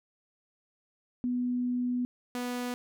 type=tone pair in turn; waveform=sine / sawtooth; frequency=246.9 / 246 Hz; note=B3 / B3; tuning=0 / -7 cents; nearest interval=unison; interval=7 cents; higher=first; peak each=-27 / -28 dBFS; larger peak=first; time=1.24-2.05 / 2.35-2.74 s; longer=first; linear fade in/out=0 ms; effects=none